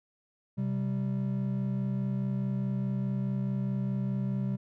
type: tone pair together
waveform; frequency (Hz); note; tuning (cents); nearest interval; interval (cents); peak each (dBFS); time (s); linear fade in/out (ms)
triangle; 130 / 194.78; C3 / G3; -11 / -11; perfect fifth; 700; -29 / -29; 0.57-4.57; 20
effects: none